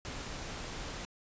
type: noise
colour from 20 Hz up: pink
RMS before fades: -41 dBFS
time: 0.05-1.05 s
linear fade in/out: 0 ms
effects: resampled to 16000 Hz